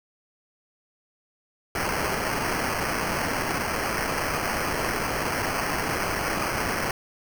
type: noise with sample-and-hold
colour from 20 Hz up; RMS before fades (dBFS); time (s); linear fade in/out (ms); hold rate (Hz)
violet; -27; 1.75-6.91; 2; 3675
effects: none